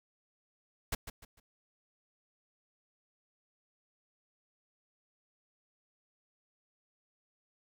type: noise with echo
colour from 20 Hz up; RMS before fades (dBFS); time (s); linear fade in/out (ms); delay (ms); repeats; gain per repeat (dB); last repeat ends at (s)
pink; -33; 0.92-0.95; 5; 150; 3; -10; 1.4
effects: none